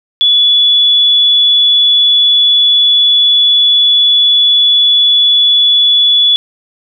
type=tone; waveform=sine; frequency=3424 Hz; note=A7; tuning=48 cents flat; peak=-5 dBFS; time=0.21-6.36 s; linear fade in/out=0 ms; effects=none